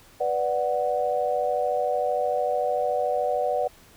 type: chord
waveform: sine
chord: B minor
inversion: none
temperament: equal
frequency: 493.9 / 587.3 / 740 Hz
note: B4 / D5 / F#5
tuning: 0 / 0 / 0 cents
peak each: -27 / -26 / -26 dBFS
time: 0.2-3.68 s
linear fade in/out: 10 ms
effects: pink hiss -53 dBFS RMS until 3.96 s